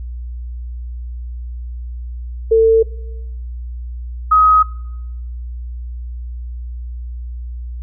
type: tone pair in turn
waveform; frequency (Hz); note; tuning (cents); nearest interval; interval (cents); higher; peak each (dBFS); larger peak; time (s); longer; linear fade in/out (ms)
sine; 448.6 / 1263.3; A4 / D#6; +34 / +26; octave + tritone; 1792; second; -7; neither; 2.51-2.83 / 4.31-4.63; neither; 10
effects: noise-tail reverb RT60 0.9 s tail -21 dB re dry + added 60 Hz sine -24 dBFS peak until 7.82 s